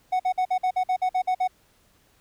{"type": "tone bursts", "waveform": "triangle", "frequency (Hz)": 740, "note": "F#5", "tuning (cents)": 0, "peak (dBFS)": -18, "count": 11, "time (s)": [0.12, 1.477], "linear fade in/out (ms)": 10, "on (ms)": 77, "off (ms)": 51, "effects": ["pink hiss -62 dBFS RMS until 2.2 s"]}